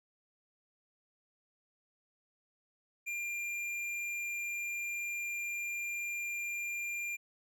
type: tone with tanh clipping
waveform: sine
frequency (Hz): 2393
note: D7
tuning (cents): +32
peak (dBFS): -37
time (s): 3.06-7.17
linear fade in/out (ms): 20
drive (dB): 13
effects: none